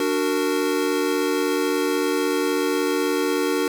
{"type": "chord", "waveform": "square", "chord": "D augmented", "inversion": "none", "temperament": "equal with one note detuned", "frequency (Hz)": [293.7, 370, 460.5], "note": ["D4", "F#4", "A#4"], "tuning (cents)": [0, 0, -21], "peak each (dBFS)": -25, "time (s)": [0, 3.68], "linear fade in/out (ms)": 2, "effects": []}